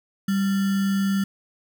sine tone with sample-and-hold, 196 Hz, G3, in tune, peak -19 dBFS, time 0.28-1.24 s, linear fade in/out 5 ms, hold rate 1575 Hz, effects none

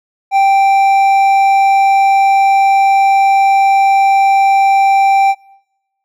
triangle tone with hard clipping, 784 Hz, G5, in tune, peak -8 dBFS, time 0.31-5.35 s, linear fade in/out 50 ms, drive 9 dB, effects noise-tail reverb RT60 1.0 s tail -26 dB re dry

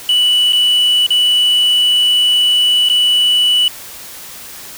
sine tone with dropouts, 2960 Hz, F#7, in tune, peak -6 dBFS, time 0.09-3.68 s, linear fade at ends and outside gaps 2 ms, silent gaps 0.524-0.531 / 1.065-1.105 / 2.888-2.898 s, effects tanh soft clip ceiling -8 dBFS + white hiss -32 dBFS RMS until 4.77 s

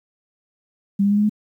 sine tone with pitch steps, 198.8 / 201.9 / 205.1 / 208.3 / 211.6 Hz, G3 / G#3 / G#3 / G#3 / G#3, +25 / -49 / -21 / +5 / +33 cents, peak -14 dBFS, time 0.99-1.295 s, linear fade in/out 10 ms, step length 61 ms, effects 9-bit

